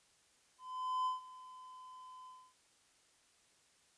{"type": "tone with ADSR envelope", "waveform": "triangle", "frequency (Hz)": 1019, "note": "C6", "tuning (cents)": -46, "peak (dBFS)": -30, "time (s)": [0.58, 2.54], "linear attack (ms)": 480, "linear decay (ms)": 140, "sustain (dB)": -19, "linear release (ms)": 270, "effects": ["white hiss -70 dBFS RMS until 3.97 s", "resampled to 22050 Hz"]}